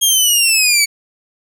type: linear sweep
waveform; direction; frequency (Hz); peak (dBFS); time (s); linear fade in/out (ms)
15% pulse; down; 3262 to 2247; -3; 0.01-0.86; 20
effects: none